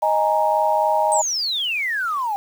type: chord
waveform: sine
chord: D# suspended fourth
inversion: none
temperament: just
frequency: 622.3 / 829.7 / 933.4 Hz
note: D#5 / G#5 / A#5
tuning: 0 / -2 / +2 cents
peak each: -20 dBFS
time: 0.02-1.22 s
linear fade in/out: 10 ms
type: exponential sweep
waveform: sine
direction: down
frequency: 8390 to 784 Hz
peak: -20 dBFS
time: 1.12-2.36 s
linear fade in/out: 0 ms
effects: 7-bit